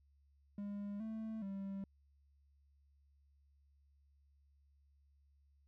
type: tone with pitch steps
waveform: triangle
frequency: 203 / 220.8 / 195.7 Hz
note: G#3 / A3 / G3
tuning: -39 / +6 / -3 cents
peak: -39 dBFS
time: 0.58-1.84 s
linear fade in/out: 2 ms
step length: 420 ms
effects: added 70 Hz sine -68 dBFS peak until 5.67 s